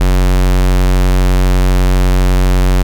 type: tone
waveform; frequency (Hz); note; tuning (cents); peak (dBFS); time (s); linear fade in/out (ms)
square; 45.98; F#1; -10; -8; 0-2.83; 10
effects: none